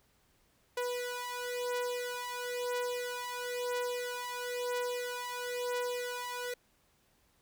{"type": "beating tone pair", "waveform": "sawtooth", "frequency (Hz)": [490.6, 491.6], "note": ["B4", "B4"], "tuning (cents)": [-12, -8], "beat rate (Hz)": 1, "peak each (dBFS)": [-34, -33], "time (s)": [0.77, 6.54], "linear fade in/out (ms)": 5, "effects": ["pink hiss -70 dBFS RMS until 7.41 s"]}